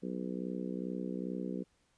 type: harmonic tone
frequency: 62.4 Hz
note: B1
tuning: 19 cents sharp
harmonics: 3 / 4 / 5 / 6 / 7 / 8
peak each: -39 / -41 / -43 / -45 / -46 / -47 dBFS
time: 0.02-1.64 s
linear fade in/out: 20 ms
effects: pink hiss -73 dBFS RMS until 1.97 s + resampled to 22050 Hz